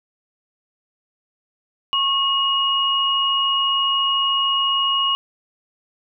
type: tone pair together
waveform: sine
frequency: 1094 / 2881 Hz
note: C#6 / F#7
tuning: -23 / -47 cents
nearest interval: octave + perfect fourth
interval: 1676 cents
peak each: -21 / -18 dBFS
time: 1.93-5.15 s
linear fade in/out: 0 ms
effects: none